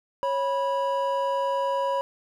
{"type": "tone pair together", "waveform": "triangle", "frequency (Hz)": [550, 980], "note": ["C#5", "B5"], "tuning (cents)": [-14, -14], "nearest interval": "minor seventh", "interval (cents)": 1000, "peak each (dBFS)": -24, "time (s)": [0.23, 2.01], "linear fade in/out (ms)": 0, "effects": []}